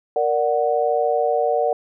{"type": "chord", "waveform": "sine", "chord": "Bb augmented", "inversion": "none", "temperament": "equal", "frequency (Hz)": [466.2, 587.3, 740], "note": ["Bb4", "D5", "F#5"], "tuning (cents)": [0, 0, 0], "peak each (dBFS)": -21, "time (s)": [0.16, 1.73], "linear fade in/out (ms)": 2, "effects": []}